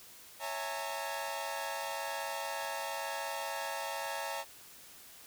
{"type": "chord", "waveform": "sawtooth", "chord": "A# half-diminished seventh", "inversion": "first", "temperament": "equal with one note detuned", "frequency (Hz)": [554.4, 659.3, 830.6, 911.6], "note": ["C#5", "E5", "G#5", "A#5"], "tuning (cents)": [0, 0, 0, -39], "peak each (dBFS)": [-39, -39, -39, -36], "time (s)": [0.39, 4.45], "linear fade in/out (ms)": 50, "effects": ["white hiss -54 dBFS RMS until 5.26 s"]}